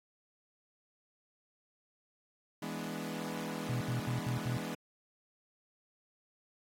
sawtooth chord, E dominant seventh, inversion none, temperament equal with one note detuned, 164.81 / 208.5 / 246.9 / 293.7 Hz, E3 / G#3 / B3 / D4, 0 / +7 / 0 / 0 cents, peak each -39 / -38 / -39 / -41 dBFS, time 2.62-4.75 s, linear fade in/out 5 ms
sine tone bursts, 123.7 Hz, B2, 3 cents sharp, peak -32 dBFS, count 5, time 3.69-4.574 s, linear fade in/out 5 ms, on 120 ms, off 71 ms
effects AAC 48 kbps

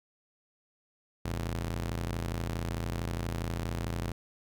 sawtooth ring-modulated tone, 84.6 Hz, E2, 45 cents sharp, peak -25 dBFS, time 1.25-4.12 s, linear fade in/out 5 ms, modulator 25.9 Hz, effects none

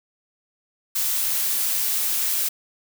blue noise, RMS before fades -23 dBFS, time 0.95-2.49 s, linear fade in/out 10 ms, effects none

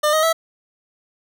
25% pulse tone with pitch steps, 601 / 626.5 / 653.1 Hz, D5 / D#5 / E5, +40 / +12 / -16 cents, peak -11 dBFS, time 0.03-0.33 s, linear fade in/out 10 ms, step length 100 ms, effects none

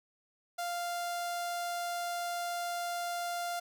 sawtooth tone with notch filter, 697 Hz, F5, 4 cents flat, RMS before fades -36 dBFS, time 0.58-3.6 s, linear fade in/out 10 ms, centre 2400 Hz, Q 2, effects none

